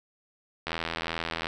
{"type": "click train", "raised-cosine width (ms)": 0.3, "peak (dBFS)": -14, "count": 67, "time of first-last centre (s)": [0.67, 1.469], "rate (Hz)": 82.6, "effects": []}